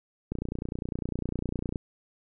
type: click train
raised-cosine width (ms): 3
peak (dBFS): -18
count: 44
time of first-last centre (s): 0.32-1.758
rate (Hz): 29.9
effects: none